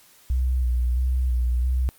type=tone with vibrato; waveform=sine; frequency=62.2 Hz; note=B1; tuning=13 cents sharp; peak=-19 dBFS; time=0.3-1.89 s; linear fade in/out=0 ms; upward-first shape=square; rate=1.5 Hz; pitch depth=36 cents each way; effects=white hiss -54 dBFS RMS until 1.98 s + Opus 48 kbps